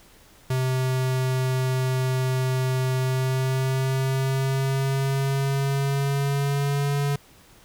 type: tone with pitch glide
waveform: square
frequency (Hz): 129.6 to 142.15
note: C3 to C#3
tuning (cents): -16 to +44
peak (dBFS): -22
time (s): 0.5-7.16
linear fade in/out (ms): 5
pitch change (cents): +160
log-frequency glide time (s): 2.99-6.96
effects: pink hiss -53 dBFS RMS until 7.64 s